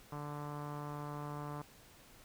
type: tone with low-pass filter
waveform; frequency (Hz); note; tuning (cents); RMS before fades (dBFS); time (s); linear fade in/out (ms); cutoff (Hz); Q
sawtooth; 146.83; D3; 0; -43; 0.12-1.62; 5; 1100; 3.3
effects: pink hiss -60 dBFS RMS until 2.24 s